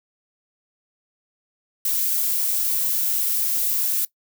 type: noise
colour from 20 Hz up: violet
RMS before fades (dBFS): -22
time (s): 1.85-4.05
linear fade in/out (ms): 2
effects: noise-tail reverb RT60 0.1 s tail -20 dB re dry